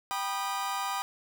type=chord; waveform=40% pulse; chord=G augmented; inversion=none; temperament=just; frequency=784 / 980 / 1225 Hz; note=G5 / B5 / D#6; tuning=0 / -14 / -27 cents; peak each=-34 dBFS; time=0.11-1.02 s; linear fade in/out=0 ms; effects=none